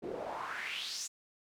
pink noise with band-pass filter sweep, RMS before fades -40 dBFS, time 0.02-1.08 s, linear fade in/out 20 ms, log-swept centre 330 to 7200 Hz, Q 4.3, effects none

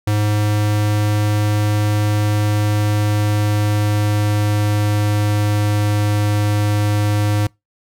square tone with pitch glide, 104.9 to 104.18 Hz, G#2 to G#2, +18 to +6 cents, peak -15 dBFS, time 0.07-7.47 s, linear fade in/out 5 ms, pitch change -12 cents, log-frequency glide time 2.1-6.19 s, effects noise-tail reverb RT60 0.2 s tail -25 dB re dry

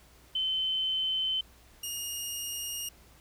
sine / 15% pulse tone pair in turn, 3066 / 2845 Hz, G7 / F7, -39 / +31 cents, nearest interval minor second, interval 130 cents, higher first, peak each -27 dBFS, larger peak neither, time 0.35-1.41 / 1.83-2.89 s, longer neither, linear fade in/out 5 ms, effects added 60 Hz sine -59 dBFS peak until 3.2 s + pink hiss -59 dBFS RMS until 3.2 s

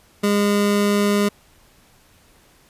25% pulse tone, 204.4 Hz, G#3, 27 cents flat, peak -12 dBFS, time 0.23-1.29 s, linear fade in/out 10 ms, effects pink hiss -54 dBFS RMS until 2.69 s + resampled to 32000 Hz

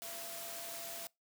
sine tone in noise, 675 Hz, E5, 41 cents sharp, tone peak -50 dBFS, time 0.02-1.07 s, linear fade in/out 0 ms, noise white, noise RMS -45 dBFS, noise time 0.02-1.07 s, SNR -8 dB, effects noise-tail reverb RT60 0.2 s tail -24 dB re dry + high-pass 150 Hz 12 dB/octave

